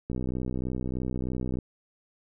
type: click train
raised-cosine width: 3 ms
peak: -19 dBFS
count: 95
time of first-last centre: 0.1-1.587 s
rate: 63.2 Hz
effects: none